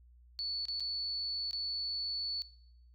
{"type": "tone with dropouts", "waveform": "sine", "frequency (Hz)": 4447, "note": "C#8", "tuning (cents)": 5, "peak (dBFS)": -34, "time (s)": [0.39, 2.42], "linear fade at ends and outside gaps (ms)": 0, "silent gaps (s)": [[0.654, 0.684], [0.798, 0.805], [1.51, 1.531]], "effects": ["noise-tail reverb RT60 0.8 s tail -20 dB re dry", "added 60 Hz sine -57 dBFS peak until 2.94 s"]}